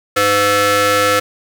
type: ring-modulated tone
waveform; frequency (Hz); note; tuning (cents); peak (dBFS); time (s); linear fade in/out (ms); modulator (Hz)
sawtooth; 408.4; G#4; -29; -4; 0.16-1.2; 10; 917
effects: high-pass 150 Hz 12 dB/octave + 7-bit